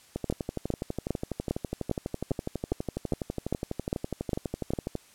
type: two click trains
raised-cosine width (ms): 2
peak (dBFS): -13 / -17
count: 12 / 59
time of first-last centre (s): 0.3-4.735 / 0.16-4.953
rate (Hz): 2.48 / 12.1
effects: white hiss -57 dBFS RMS until 5.14 s + low-pass 11000 Hz 12 dB/octave